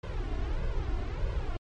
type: noise with flanger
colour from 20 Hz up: brown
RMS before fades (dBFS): -31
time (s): 0.03-1.57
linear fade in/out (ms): 5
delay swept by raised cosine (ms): 1.9 to 2.9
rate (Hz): 1.6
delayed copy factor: +0.85
effects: low-pass 4000 Hz 12 dB/octave + MP3 48 kbps